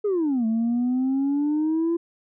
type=exponential two-way sweep; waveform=sine; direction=down then up; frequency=430.1 to 220.1 to 341.4 Hz; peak=-18 dBFS; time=0.04-1.97 s; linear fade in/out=10 ms; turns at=0.46 s; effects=tanh soft clip ceiling -18 dBFS